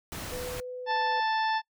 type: noise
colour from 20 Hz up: pink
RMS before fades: -38 dBFS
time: 0.12-0.6 s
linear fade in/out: 0 ms
type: tone with pitch glide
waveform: sine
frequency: 497.6 to 501.1 Hz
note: B4 to B4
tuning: +13 to +25 cents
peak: -35 dBFS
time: 0.32-1.2 s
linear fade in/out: 2 ms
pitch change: +12 cents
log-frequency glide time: 0.51-0.69 s
type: harmonic tone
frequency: 881 Hz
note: A5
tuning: 2 cents sharp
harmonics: 1 / 2 / 3 / 4 / 5 / 6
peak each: -26 / -32 / -42 / -39 / -44 / -42 dBFS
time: 0.86-1.62 s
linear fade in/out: 50 ms
effects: noise-tail reverb RT60 0.1 s tail -23 dB re dry